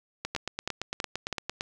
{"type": "two click trains", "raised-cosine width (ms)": 0.2, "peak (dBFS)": [-13, -14], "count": [4, 13], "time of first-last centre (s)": [[0.35, 1.327], [0.25, 1.609]], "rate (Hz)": [3.07, 8.83], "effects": []}